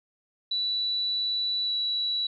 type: tone with pitch glide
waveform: sine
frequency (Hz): 3951 to 3926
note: B7 to B7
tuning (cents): 0 to -11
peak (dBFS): -25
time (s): 0.51-2.27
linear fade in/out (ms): 5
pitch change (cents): -11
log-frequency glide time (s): 1.65-1.71
effects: none

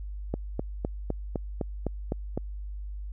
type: click train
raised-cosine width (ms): 2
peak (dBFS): -15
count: 9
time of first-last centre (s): 0.34-2.376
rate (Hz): 3.93
effects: added 50 Hz sine -34 dBFS peak until 3.12 s

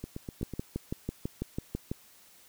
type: two click trains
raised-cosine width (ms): 3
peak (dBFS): -19 / -24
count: 10 / 5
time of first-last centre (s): 0.43-1.915 / 0.04-0.537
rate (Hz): 6.06 / 8.05
effects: white hiss -58 dBFS RMS until 2.48 s

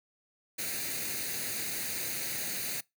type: noise with comb filter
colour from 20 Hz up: white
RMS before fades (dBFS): -35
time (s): 0.58-2.81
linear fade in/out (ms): 10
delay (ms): 0.46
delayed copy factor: +0.65
effects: noise-tail reverb RT60 0.2 s tail -24 dB re dry + high-pass 100 Hz 12 dB/octave

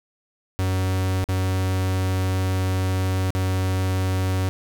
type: tone with dropouts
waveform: 45% pulse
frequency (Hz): 93.8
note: F#2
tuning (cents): +24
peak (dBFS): -20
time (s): 0.59-4.49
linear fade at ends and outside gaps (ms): 0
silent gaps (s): 1.241-1.288 / 3.305-3.35
effects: none

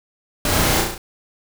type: noise with echo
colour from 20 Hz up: pink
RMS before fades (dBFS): -20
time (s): 0.45-0.81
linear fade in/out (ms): 2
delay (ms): 34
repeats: 5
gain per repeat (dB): -3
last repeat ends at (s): 0.98
effects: none

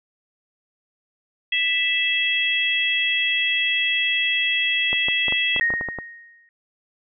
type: harmonic tone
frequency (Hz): 659.3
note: E5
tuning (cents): 0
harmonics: 3 / 4 / 5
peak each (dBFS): -24 / -22 / -23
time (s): 1.52-5.6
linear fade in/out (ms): 5
type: clicks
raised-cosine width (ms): 1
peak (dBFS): -16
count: 11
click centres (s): 4.93 / 5.085 / 5.283 / 5.324 / 5.563 / 5.597 / 5.704 / 5.738 / 5.811 / 5.887 / 5.987
type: tone with exponential decay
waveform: sine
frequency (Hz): 1864.7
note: A#6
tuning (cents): 0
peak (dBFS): -15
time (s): 5.61-6.49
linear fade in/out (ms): 1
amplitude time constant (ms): 190
effects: none

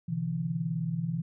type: tone cluster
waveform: sine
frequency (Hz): 127.2 / 148 / 166.7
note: C3 / D3 / E3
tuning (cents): -48 / +14 / +20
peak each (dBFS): -35 / -37 / -30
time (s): 0.08-1.22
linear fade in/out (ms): 10
effects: none

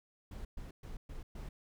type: noise bursts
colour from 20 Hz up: brown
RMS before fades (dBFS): -44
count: 5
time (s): 0.31-1.49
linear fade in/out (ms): 5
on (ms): 140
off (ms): 120
effects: none

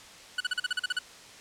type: tone bursts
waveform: 25% pulse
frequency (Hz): 1478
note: F#6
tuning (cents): -2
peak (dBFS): -22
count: 10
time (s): 0.38-0.99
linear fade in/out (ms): 5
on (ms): 25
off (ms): 40
effects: white hiss -49 dBFS RMS until 1.4 s + low-pass 7000 Hz 12 dB/octave

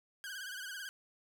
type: tone with vibrato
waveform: sawtooth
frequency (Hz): 1554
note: G6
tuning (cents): -16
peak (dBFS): -38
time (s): 0.24-0.89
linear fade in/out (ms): 0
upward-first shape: sine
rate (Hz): 18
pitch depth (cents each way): 96
effects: none

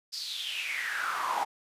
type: noise with high-pass filter sweep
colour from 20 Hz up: brown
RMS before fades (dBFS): -33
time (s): 0.12-1.45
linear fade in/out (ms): 20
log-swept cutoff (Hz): 5000 to 810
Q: 7
effects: resampled to 32000 Hz

